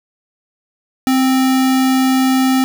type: tone with sample-and-hold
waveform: sine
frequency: 261.1 Hz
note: C4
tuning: 3 cents flat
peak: -10 dBFS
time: 1.07-2.64 s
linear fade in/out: 0 ms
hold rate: 1050 Hz
effects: none